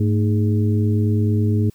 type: harmonic tone with a mistuned harmonic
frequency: 103.83 Hz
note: G#2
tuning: in tune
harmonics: 1 / 2 / 3 / 4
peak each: -16 / -22 / -26 / -28 dBFS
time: 0-1.7 s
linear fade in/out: 5 ms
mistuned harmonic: 2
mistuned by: +120 cents
effects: white hiss -57 dBFS RMS until 1.74 s